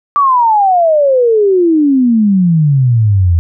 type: exponential sweep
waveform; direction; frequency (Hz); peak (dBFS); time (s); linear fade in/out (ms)
sine; down; 1174.7 to 81.5; -6; 0.16-3.39; 0
effects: none